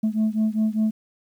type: beating tone pair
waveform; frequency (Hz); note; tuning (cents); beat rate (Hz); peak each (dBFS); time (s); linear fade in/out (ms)
sine; 215.3 / 220.3; A3 / A3; -37 / +2; 5; -20 / -21; 0.03-0.91; 10
effects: tanh soft clip ceiling -16 dBFS + 9-bit